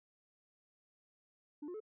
sine tone with pitch steps, 295 / 356.9 / 431.9 Hz, D4 / F4 / A4, +8 / +38 / -32 cents, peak -39 dBFS, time 1.62-1.803 s, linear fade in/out 10 ms, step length 61 ms, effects tanh soft clip ceiling -41 dBFS

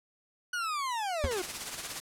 40% pulse linear sweep, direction down, 1480 to 342.2 Hz, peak -30 dBFS, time 0.53-1.42 s, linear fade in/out 5 ms
square tone with exponential decay, 80.2 Hz, E2, 47 cents flat, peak -22 dBFS, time 1.24-1.33 s, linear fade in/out 0 ms, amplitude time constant 19 ms
white noise with tremolo, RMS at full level -35 dBFS, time 1.31-2 s, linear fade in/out 0 ms, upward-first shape sine, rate 17 Hz, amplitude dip 50%
effects low-pass 10000 Hz 12 dB/octave

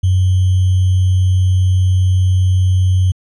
sine tone with sample-and-hold, 92.5 Hz, F#2, in tune, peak -9 dBFS, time 0.03-3.12 s, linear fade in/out 10 ms, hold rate 3150 Hz, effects resampled to 22050 Hz

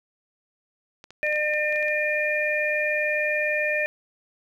clicks, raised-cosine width 0.2 ms, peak -26 dBFS, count 10, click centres 1.041 / 1.106 / 1.266 / 1.326 / 1.359 / 1.537 / 1.725 / 1.76 / 1.827 / 1.883 s
harmonic tone, 603 Hz, D5, 46 cents sharp, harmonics 1 / 3 / 4, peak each -26 / -26 / -26 dBFS, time 1.23-3.86 s, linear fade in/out 0 ms
effects 9-bit

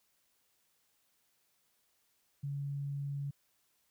sine tone, 141.2 Hz, C#3, 32 cents sharp, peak -35 dBFS, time 2.43-3.31 s, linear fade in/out 10 ms, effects white hiss -75 dBFS RMS until 3.9 s

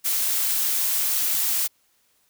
blue noise, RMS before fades -23 dBFS, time 0.04-1.68 s, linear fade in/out 20 ms, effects white hiss -65 dBFS RMS until 2.29 s

